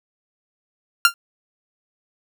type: tone with exponential decay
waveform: sawtooth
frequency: 1390 Hz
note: F6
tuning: 9 cents flat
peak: -3 dBFS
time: 1.05-1.14 s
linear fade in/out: 1 ms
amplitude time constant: 18 ms
effects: none